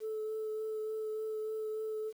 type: tone with vibrato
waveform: sine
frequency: 434.5 Hz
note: A4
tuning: 22 cents flat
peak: -33 dBFS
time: 0-2.13 s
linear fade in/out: 50 ms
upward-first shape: triangle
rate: 3.4 Hz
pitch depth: 15 cents each way
effects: tanh soft clip ceiling -32 dBFS + 10-bit